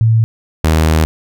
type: tone pair in turn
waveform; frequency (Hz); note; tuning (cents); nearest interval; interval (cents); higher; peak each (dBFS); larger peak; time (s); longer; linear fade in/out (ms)
sine / sawtooth; 112.7 / 79.25; A2 / D#2; +42 / +32; tritone; 610; first; -7 / -5; second; 0.01-0.24 / 0.64-1.05; second; 0
effects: none